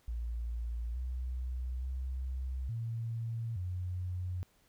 sine tone with pitch steps, 58 / 62.7 / 64.7 / 114.7 / 90.4 Hz, A#1 / B1 / C2 / A#2 / F#2, -8 / +27 / -19 / -28 / -40 cents, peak -34 dBFS, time 0.08-4.43 s, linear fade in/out 0 ms, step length 870 ms, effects pink hiss -69 dBFS RMS until 4.68 s

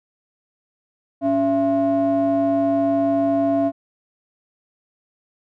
triangle ring-modulated tone, 195.5 Hz, G3, 4 cents flat, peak -11 dBFS, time 1.21-3.72 s, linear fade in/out 50 ms, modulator 476 Hz, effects none

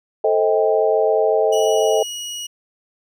sine chord, A half-diminished seventh, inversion none, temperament just, 440 / 528 / 633.6 / 792 Hz, A4 / C5 / Eb5 / G5, 0 / +16 / +31 / +18 cents, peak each -17 / -22 / -18 / -23 dBFS, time 0.24-2.03 s, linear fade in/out 5 ms
25% pulse tone with pitch glide, 2930 to 2905 Hz, F#7 to F#7, -18 to -32 cents, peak -23 dBFS, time 1.52-2.47 s, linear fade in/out 10 ms, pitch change -14 cents, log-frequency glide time 1.63-2.05 s
effects none

